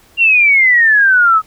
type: exponential sweep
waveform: sine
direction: down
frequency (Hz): 2800 to 1263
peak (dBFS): -6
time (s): 0.17-1.42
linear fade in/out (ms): 50
effects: pink hiss -48 dBFS RMS until 1.46 s